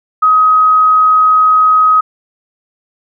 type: tone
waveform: sine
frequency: 1263 Hz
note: D#6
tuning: 26 cents sharp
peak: -5 dBFS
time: 0.22-2.01 s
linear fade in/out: 10 ms
effects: none